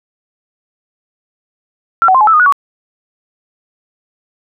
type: tone with pitch steps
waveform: sine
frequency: 1359 / 752 / 1048 / 849 / 1316 / 1231 / 1461 / 1130 Hz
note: F6 / F#5 / C6 / G#5 / E6 / D#6 / F#6 / C#6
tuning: -48 / +28 / +2 / +38 / -3 / -19 / -22 / +33 cents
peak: -5 dBFS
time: 2.02-2.524 s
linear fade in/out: 0 ms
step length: 63 ms
effects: none